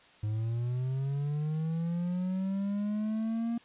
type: linear sweep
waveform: triangle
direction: up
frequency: 104.6 to 235.3 Hz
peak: -27 dBFS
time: 0.23-3.58 s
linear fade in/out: 5 ms
effects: white hiss -58 dBFS RMS until 3.64 s + resampled to 8000 Hz

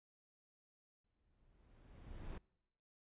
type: noise with exponential growth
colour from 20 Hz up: brown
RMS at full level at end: -45 dBFS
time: 1.04-2.38 s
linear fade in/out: 5 ms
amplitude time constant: 290 ms
effects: noise-tail reverb RT60 0.9 s tail -25 dB re dry + resampled to 8000 Hz

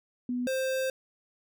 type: tone pair in turn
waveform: sine / square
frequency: 246.9 / 525.1 Hz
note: B3 / C5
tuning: 0 / +6 cents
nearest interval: octave + minor second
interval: 1306 cents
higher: second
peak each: -28 dBFS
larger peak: neither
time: 0.29-0.47 / 0.47-0.9 s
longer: second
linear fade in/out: 2 ms
effects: none

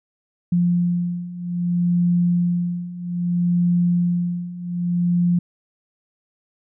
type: beating tone pair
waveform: sine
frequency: 174.61 / 175.23 Hz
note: F3 / F3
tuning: 0 / +6 cents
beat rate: 0.62 Hz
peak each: -22 / -19 dBFS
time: 0.52-5.39 s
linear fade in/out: 5 ms
effects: none

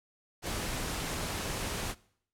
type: noise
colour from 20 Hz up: pink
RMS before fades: -35 dBFS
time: 0.42-1.95 s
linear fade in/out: 50 ms
effects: noise-tail reverb RT60 0.6 s tail -21 dB re dry + low-pass 12000 Hz 12 dB/octave

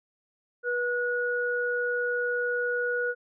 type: tone pair together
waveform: sine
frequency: 486.2 / 1457 Hz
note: B4 / F#6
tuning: -27 / -27 cents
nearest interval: octave + perfect fifth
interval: 1900 cents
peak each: -28 dBFS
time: 0.63-3.15 s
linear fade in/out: 50 ms
effects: none

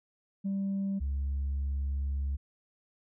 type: tone pair in turn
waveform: sine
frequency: 196 / 69.3 Hz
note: G3 / C#2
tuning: 0 / 0 cents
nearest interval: octave + tritone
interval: 1800 cents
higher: first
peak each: -27 dBFS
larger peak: neither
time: 0.44-1 / 1-2.37 s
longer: second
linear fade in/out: 20 ms
effects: tanh soft clip ceiling -27 dBFS

